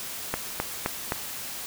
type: click train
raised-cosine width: 0.5 ms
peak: -10 dBFS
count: 4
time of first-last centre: 0.34-1.121 s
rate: 3.84 Hz
effects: white hiss -36 dBFS RMS until 1.66 s